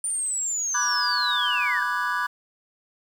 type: linear sweep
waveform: sine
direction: down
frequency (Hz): 9200 to 1568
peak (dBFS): -24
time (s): 0.04-1.83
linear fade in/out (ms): 2
type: chord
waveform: triangle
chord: G# half-diminished seventh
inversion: first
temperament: equal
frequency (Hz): 987.8 / 1174.7 / 1480 / 1661.2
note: B5 / D6 / F#6 / G#6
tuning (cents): 0 / 0 / 0 / 0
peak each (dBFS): -27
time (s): 0.74-2.27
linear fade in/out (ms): 10
effects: 8-bit